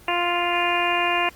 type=harmonic tone; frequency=349.2 Hz; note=F4; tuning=in tune; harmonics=1 / 2 / 3 / 4 / 5 / 6 / 7 / 8; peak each=-29 / -25 / -25 / -34 / -29 / -31 / -26 / -27 dBFS; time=0.08-1.29 s; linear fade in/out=2 ms; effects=pink hiss -49 dBFS RMS until 1.35 s + Opus 24 kbps